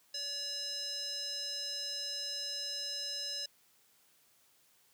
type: tone with band-pass filter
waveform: square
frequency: 570 Hz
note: C#5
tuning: 48 cents sharp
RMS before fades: -39 dBFS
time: 0.14-3.46 s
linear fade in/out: 5 ms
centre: 5100 Hz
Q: 6
effects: white hiss -68 dBFS RMS until 4.93 s + high-pass 80 Hz 12 dB/octave